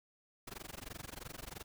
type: noise with amplitude modulation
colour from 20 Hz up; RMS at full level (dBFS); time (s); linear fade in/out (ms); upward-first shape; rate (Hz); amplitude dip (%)
pink; -44; 0.47-1.64; 5; sine; 23; 100
effects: none